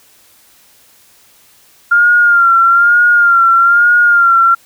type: tone with vibrato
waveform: sine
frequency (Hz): 1396.9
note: F6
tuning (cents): 0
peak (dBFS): -5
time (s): 1.91-4.55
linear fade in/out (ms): 10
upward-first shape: sine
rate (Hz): 1.1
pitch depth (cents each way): 48
effects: white hiss -47 dBFS RMS until 4.65 s